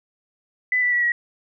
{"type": "tone with pitch steps", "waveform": "sine", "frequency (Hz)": [2000, 1970.2, 1940.8, 1911.9], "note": ["B6", "B6", "B6", "A#6"], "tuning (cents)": [21, -5, -31, 43], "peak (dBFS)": -17, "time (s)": [0.72, 1.12], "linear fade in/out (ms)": 2, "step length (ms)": 100, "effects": []}